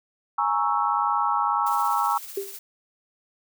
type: chord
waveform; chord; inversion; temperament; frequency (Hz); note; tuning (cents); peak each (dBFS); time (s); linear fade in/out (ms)
sine; A# half-diminished seventh; third; equal; 830.6 / 932.3 / 1108.7 / 1318.5; G#5 / A#5 / C#6 / E6; 0 / 0 / 0 / 0; -26; 0.38-2.18; 5
type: noise with tremolo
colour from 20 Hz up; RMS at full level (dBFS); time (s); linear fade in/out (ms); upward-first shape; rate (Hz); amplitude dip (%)
blue; -37; 1.66-2.59; 5; triangle; 16; 45
type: tone with exponential decay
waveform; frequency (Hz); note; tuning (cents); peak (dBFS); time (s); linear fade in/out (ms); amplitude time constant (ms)
sine; 395.5; G4; +15; -22; 2.37-2.57; 5; 42
effects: none